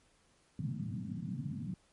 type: band-pass noise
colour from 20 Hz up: pink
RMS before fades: -39 dBFS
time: 0.59-1.74 s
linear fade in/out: 2 ms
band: 110 to 240 Hz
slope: 48 dB/octave
effects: pink hiss -69 dBFS RMS until 1.92 s + MP3 48 kbps